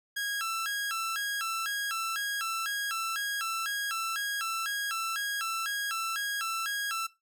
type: tone with vibrato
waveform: sawtooth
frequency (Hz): 1480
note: F#6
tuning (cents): 0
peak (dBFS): -27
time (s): 0.16-7.07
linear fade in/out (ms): 10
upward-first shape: square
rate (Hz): 2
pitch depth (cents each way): 180
effects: noise-tail reverb RT60 0.2 s tail -17 dB re dry